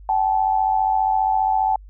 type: tone pair together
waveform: sine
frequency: 767.1 / 862 Hz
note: G5 / A5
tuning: -38 / -36 cents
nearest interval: major second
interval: 202 cents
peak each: -19 dBFS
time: 0.09-1.76 s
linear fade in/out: 2 ms
effects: added 49 Hz sine -39 dBFS peak until 1.89 s